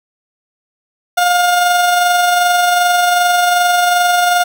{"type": "tone with amplitude modulation", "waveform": "30% pulse", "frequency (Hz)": 710, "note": "F5", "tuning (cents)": 28, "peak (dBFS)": -6, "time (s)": [1.17, 4.44], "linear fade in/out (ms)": 10, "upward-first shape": "sine", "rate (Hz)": 22.6, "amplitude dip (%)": 30, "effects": []}